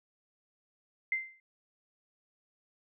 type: tone with exponential decay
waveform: sine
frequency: 2082 Hz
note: C7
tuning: 9 cents flat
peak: -25 dBFS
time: 1.12-1.4 s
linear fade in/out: 2 ms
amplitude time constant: 60 ms
effects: none